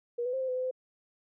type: tone with pitch steps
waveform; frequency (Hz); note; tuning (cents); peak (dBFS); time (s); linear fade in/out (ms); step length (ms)
sine; 478.1 / 498.1 / 527 / 521 / 506 / 510 / 513; A#4 / B4 / C5 / C5 / B4 / C5 / C5; +44 / +15 / +12 / -7 / +42 / -44 / -34; -29; 0.18-0.712; 10; 76
effects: none